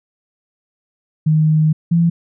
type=tone pair in turn; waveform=sine; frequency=155.56 / 168.66 Hz; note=D#3 / E3; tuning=0 / +40 cents; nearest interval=minor second; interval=140 cents; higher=second; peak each=-10 / -10 dBFS; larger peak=neither; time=1.26-1.73 / 1.91-2.1 s; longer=first; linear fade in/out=10 ms; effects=none